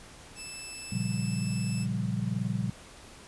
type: tone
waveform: 10% pulse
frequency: 2634 Hz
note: E7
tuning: 2 cents flat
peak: -30 dBFS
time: 0.35-1.87 s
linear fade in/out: 50 ms
type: chord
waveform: sine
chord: G half-diminished seventh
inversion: first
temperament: equal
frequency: 116.54 / 138.59 / 174.61 / 196 Hz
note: Bb2 / Db3 / F3 / G3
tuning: 0 / 0 / 0 / 0 cents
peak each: -32 / -35 / -34 / -33 dBFS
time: 0.92-2.7 s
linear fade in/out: 5 ms
effects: pink hiss -50 dBFS RMS until 3.27 s + resampled to 24000 Hz